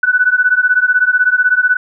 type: beating tone pair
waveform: sine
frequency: 1482 / 1498 Hz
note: F#6 / F#6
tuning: +2 / +21 cents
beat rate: 16 Hz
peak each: -12 dBFS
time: 0.03-1.77 s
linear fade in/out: 5 ms
effects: none